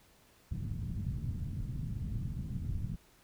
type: low-pass noise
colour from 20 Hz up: white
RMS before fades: -37 dBFS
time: 0.51-2.96 s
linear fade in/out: 10 ms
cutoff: 160 Hz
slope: 24 dB/octave
effects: pink hiss -64 dBFS RMS until 3.23 s